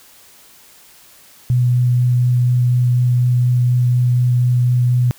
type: tone with vibrato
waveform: sine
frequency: 123.47 Hz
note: B2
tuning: in tune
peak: -11 dBFS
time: 1.5-5.11 s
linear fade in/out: 0 ms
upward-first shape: sine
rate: 4.1 Hz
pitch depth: 8 cents each way
effects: white hiss -46 dBFS RMS until 5.18 s